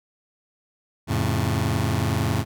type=chord; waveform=sawtooth; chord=F augmented; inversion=none; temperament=just; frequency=87.31 / 109.13 / 136.42 Hz; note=F2 / A2 / C#3; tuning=0 / -14 / -27 cents; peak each=-22 / -20 / -22 dBFS; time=1.07-2.45 s; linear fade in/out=50 ms; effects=none